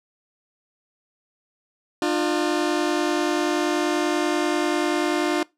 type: tone pair together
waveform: sawtooth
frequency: 301.7 / 352 Hz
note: D4 / F4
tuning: +47 / +14 cents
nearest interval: minor third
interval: 267 cents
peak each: -19 dBFS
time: 2.02-5.43 s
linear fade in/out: 2 ms
effects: noise-tail reverb RT60 0.2 s tail -22 dB re dry + low-pass 8000 Hz 12 dB/octave